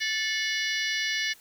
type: harmonic tone with a mistuned harmonic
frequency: 585 Hz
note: D5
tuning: 7 cents flat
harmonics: 3 / 4 / 5 / 6 / 7 / 8 / 9 / 10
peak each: -30 / -32 / -34 / -36 / -37 / -38 / -39 / -40 dBFS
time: 0-1.34 s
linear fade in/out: 20 ms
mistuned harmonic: 4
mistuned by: -120 cents
effects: white hiss -55 dBFS RMS until 1.4 s